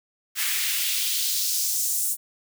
white noise with high-pass filter sweep, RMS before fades -25 dBFS, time 0.35-2.17 s, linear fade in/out 50 ms, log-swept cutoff 1700 to 8900 Hz, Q 1.6, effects none

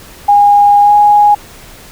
sine tone with pitch glide, 817 to 827.9 Hz, G#5 to G#5, -29 to -6 cents, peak -3 dBFS, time 0.28-1.35 s, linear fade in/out 10 ms, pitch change +23 cents, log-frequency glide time 0.81-0.93 s, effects pink hiss -35 dBFS RMS until 1.91 s

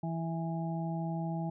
harmonic tone, 164.81 Hz, E3, in tune, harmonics 1 / 2 / 4 / 5, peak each -33 / -42 / -43 / -42 dBFS, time 0.03-1.5 s, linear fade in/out 5 ms, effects none

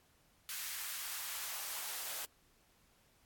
white noise with high-pass filter sweep, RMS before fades -42 dBFS, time 0.49-2.25 s, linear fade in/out 0 ms, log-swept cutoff 1600 to 580 Hz, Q 1.1, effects pink hiss -70 dBFS RMS until 3.25 s + AAC 64 kbps

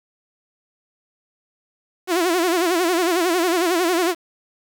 sawtooth tone with vibrato, 349.2 Hz, F4, in tune, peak -13 dBFS, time 2.07-4.15 s, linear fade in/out 50 ms, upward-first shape sine, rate 11 Hz, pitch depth 120 cents each way, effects 7-bit

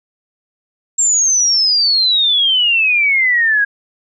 sine exponential sweep, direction down, 7520 to 1624 Hz, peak -10 dBFS, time 0.98-3.65 s, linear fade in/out 10 ms, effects none

